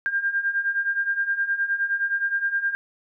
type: beating tone pair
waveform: sine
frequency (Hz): 1595 / 1604.6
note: G6 / G6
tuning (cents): +30 / +40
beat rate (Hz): 9.6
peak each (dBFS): -27 / -23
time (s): 0.06-2.75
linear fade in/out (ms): 0
effects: none